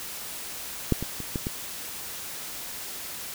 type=clicks; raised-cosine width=3 ms; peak=-7 / -17 / -22 / -15 / -16 dBFS; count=5; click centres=0.923 / 1.026 / 1.203 / 1.358 / 1.469 s; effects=white hiss -37 dBFS RMS until 3.34 s